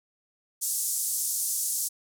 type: band-pass noise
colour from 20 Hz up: white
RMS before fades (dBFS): -29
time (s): 0.61-1.89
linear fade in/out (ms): 20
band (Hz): 6300 to 12000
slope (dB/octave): 24
effects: none